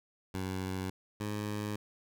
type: tone pair in turn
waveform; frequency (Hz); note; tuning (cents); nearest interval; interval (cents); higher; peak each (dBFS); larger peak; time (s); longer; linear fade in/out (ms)
15% pulse; 94 / 104.67; F#2 / G#2; +28 / +14; major second; 186; second; -28; neither; 0.34-0.9 / 1.2-1.76; neither; 5
effects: none